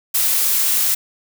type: noise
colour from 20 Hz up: blue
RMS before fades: -17 dBFS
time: 0.14-0.95 s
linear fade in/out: 10 ms
effects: none